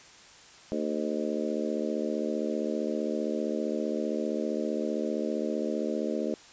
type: harmonic tone with a mistuned harmonic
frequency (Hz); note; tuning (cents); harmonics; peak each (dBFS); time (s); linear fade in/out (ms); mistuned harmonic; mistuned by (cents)
75.3; D2; +44; 3 / 4 / 5 / 6 / 7 / 8; -33 / -34 / -35 / -36 / -36 / -37; 0.72-6.34; 0; 8; +37
effects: white hiss -52 dBFS RMS until 6.52 s + resampled to 16000 Hz